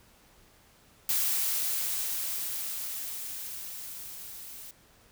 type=noise with level ramp; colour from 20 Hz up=blue; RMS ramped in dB=-27 to -45 dBFS; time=1.09-4.71 s; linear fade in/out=2 ms; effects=pink hiss -60 dBFS RMS until 5.11 s